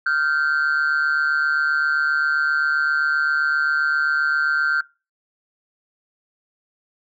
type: tone pair together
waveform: sine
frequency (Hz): 1396.9 / 1544.5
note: F6 / G6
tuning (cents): 0 / -26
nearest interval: major second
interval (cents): 174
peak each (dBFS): -18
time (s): 0.06-4.81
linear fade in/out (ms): 5
effects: noise-tail reverb RT60 0.3 s tail -23 dB re dry + tanh soft clip ceiling -14 dBFS